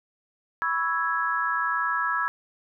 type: chord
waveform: sine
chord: C# minor seventh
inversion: third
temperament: equal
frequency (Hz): 987.8 / 1108.7 / 1318.5 / 1661.2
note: B5 / C#6 / E6 / G#6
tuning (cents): 0 / 0 / 0 / 0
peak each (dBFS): -31 / -32 / -27 / -27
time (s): 0.62-2.28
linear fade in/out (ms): 0
effects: none